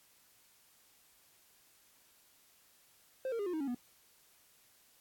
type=tone with pitch steps; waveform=triangle; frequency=523.3 / 460.9 / 405.9 / 357.4 / 314.8 / 277.2 / 244.1 Hz; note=C5 / A#4 / G#4 / F4 / D#4 / C#4 / B3; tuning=0 / -20 / -40 / +40 / +20 / 0 / -20 cents; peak=-32 dBFS; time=3.25-3.747 s; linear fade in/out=2 ms; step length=71 ms; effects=white hiss -66 dBFS RMS until 5 s + AAC 64 kbps